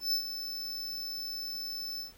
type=tone with ADSR envelope; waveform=square; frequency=5274 Hz; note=E8; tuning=in tune; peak=-26 dBFS; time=0-2.13 s; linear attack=130 ms; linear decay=89 ms; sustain=-10 dB; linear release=130 ms; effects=pink hiss -59 dBFS RMS until 2.17 s